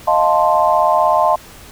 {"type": "chord", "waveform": "sine", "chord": "F dominant seventh", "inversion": "third", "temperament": "equal", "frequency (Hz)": [622.3, 698.5, 880, 1046.5], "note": ["Eb5", "F5", "A5", "C6"], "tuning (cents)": [0, 0, 0, 0], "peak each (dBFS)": -16, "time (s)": [0.07, 1.36], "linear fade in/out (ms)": 10, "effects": ["pink hiss -39 dBFS RMS until 1.71 s"]}